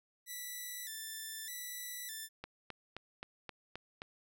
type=tone with vibrato; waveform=5% pulse; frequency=1864.7 Hz; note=A#6; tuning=in tune; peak=-32 dBFS; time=0.26-2.29 s; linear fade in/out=50 ms; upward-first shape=square; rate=0.82 Hz; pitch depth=92 cents each way
type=click train; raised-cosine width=0.3 ms; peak=-27 dBFS; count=7; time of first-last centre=2.44-4.019 s; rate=3.8 Hz
effects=none